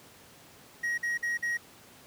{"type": "tone bursts", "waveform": "triangle", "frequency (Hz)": 1893, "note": "A#6", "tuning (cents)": 26, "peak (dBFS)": -26, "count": 4, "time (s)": [0.83, 1.574], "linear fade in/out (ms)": 10, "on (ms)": 150, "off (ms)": 48, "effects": ["pink hiss -54 dBFS RMS until 2.06 s", "high-pass 100 Hz 12 dB/octave"]}